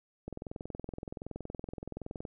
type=click train; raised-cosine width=2 ms; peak=-26 dBFS; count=43; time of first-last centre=0.28-2.252 s; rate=21.3 Hz; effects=none